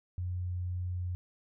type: tone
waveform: sine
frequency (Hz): 89.8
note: F2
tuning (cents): +49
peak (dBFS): -32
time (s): 0.18-1.15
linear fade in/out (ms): 0
effects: none